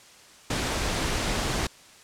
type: noise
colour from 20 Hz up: pink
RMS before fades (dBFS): -27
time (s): 0.5-1.67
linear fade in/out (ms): 5
effects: white hiss -51 dBFS RMS until 2.03 s + low-pass 8000 Hz 12 dB/octave